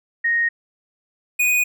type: tone pair in turn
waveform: sine / square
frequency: 1864.7 / 2476 Hz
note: A#6 / D#7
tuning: 0 / -9 cents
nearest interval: perfect fourth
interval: 491 cents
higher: second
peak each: -16 dBFS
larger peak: neither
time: 0.24-0.49 / 1.39-1.64 s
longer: neither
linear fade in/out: 10 ms
effects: none